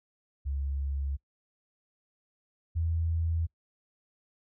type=tone pair in turn; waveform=sine; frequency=69.3 / 82.41 Hz; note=C#2 / E2; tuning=0 / 0 cents; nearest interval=minor third; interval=300 cents; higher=second; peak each=-29 / -26 dBFS; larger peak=second; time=0.45-1.17 / 2.75-3.47 s; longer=neither; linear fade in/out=20 ms; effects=noise-tail reverb RT60 0.1 s tail -24 dB re dry